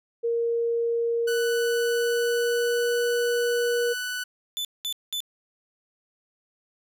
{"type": "tone with pitch glide", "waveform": "sine", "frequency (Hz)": [466.2, 476.5], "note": ["A#4", "A#4"], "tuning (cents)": [0, 38], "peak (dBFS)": -22, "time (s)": [0.23, 3.94], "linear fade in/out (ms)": 20, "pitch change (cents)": 38, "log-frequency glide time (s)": [1.22, 3]}
{"type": "tone", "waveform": "sawtooth", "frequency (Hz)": 1489, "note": "F#6", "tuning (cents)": 11, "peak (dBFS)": -25, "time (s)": [1.27, 4.24], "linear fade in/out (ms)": 10}
{"type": "tone bursts", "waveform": "40% pulse", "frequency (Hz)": 3504, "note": "A7", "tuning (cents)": -8, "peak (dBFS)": -26, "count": 3, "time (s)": [4.57, 5.204], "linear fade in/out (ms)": 0, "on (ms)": 78, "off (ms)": 200}
{"effects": []}